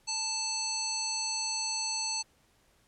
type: harmonic tone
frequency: 880 Hz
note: A5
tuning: in tune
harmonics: 1 / 3 / 5 / 7 / 9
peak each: -40 / -41 / -34 / -36 / -37 dBFS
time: 0.07-2.23 s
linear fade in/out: 20 ms
effects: pink hiss -67 dBFS RMS until 2.87 s + low-pass 12000 Hz 12 dB/octave